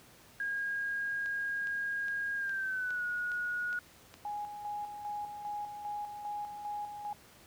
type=tone with pitch glide; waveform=sine; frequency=1629 to 1451.3 Hz; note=G#6 to F#6; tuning=-34 to -34 cents; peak=-32 dBFS; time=0.4-3.79 s; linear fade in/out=2 ms; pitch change=-200 cents; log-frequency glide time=2.36-3.04 s
type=click train; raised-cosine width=0.2 ms; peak=-32 dBFS; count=8; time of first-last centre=1.26-4.141 s; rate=2.43 Hz
type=tone with tremolo; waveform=sine; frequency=829 Hz; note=G#5; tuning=3 cents flat; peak=-35 dBFS; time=4.25-7.13 s; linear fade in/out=2 ms; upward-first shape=square; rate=2.5 Hz; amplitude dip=50%
effects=pink hiss -58 dBFS RMS until 7.46 s + high-pass 60 Hz 12 dB/octave